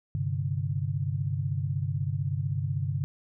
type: chord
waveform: sine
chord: G suspended fourth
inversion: none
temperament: equal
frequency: 98 / 130.81 / 146.83 Hz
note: G2 / C3 / D3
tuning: 0 / 0 / 0 cents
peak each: -31 dBFS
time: 0.15-3.04 s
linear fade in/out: 0 ms
effects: none